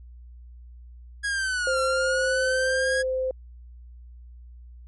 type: linear two-way sweep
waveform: 45% pulse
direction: down then up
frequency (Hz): 1661.2 to 1360 to 1661.2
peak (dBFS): -24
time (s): 1.23-3.03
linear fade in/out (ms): 20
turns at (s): 1.81
type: tone with pitch glide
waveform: sine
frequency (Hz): 523.3 to 518.2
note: C5 to C5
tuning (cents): 0 to -17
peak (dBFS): -23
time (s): 1.67-3.31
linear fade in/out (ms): 2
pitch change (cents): -17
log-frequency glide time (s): 2.42-2.51
effects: added 60 Hz sine -42 dBFS peak until 4.87 s + MP3 48 kbps